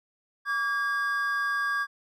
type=tone pair together; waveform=triangle; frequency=1151.2 / 1628 Hz; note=D6 / G#6; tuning=-35 / -35 cents; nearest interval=tritone; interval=600 cents; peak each=-28 / -25 dBFS; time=0.45-1.87 s; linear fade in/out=50 ms; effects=none